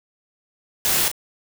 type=noise with echo; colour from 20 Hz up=white; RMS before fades=-20 dBFS; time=0.85-1.08 s; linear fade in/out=0 ms; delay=35 ms; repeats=1; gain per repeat=-8 dB; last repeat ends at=1.115 s; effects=none